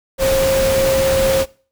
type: tone in noise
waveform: sine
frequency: 535 Hz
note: C5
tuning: 38 cents sharp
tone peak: -13 dBFS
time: 0.18-1.46 s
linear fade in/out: 50 ms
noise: pink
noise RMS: -21 dBFS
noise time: 0.18-1.46 s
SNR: +5 dB
effects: noise-tail reverb RT60 0.4 s tail -22 dB re dry